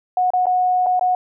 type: tone with dropouts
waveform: sine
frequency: 731 Hz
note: F#5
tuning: 21 cents flat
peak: -14 dBFS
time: 0.17-1.15 s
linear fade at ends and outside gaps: 2 ms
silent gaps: 0.304-0.335 / 0.457-0.467 / 0.862-0.866 / 0.995-1.01 s
effects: none